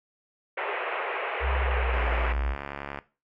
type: band-pass noise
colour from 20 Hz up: pink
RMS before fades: -31 dBFS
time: 0.57-2.33 s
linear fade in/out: 10 ms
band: 410 to 2700 Hz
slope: 48 dB/octave
type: tone with pitch glide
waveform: sine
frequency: 65.41 to 58.61 Hz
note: C2 to A#1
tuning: 0 to +10 cents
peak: -25 dBFS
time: 1.4-2.56 s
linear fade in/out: 50 ms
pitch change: -190 cents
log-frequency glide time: 1.6-2.06 s
type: click train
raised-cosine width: 0.5 ms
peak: -19 dBFS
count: 75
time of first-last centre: 1.94-2.988 s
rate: 70.6 Hz
effects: noise-tail reverb RT60 0.3 s tail -17 dB re dry